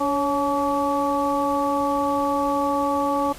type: harmonic tone with a mistuned harmonic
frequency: 284.9 Hz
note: C#4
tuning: 48 cents sharp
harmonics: 1 / 2 / 3 / 4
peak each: -25 / -25 / -25 / -25 dBFS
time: 0-3.33 s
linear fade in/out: 10 ms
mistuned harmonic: 2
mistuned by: -43 cents
effects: pink hiss -41 dBFS RMS until 3.38 s + resampled to 32000 Hz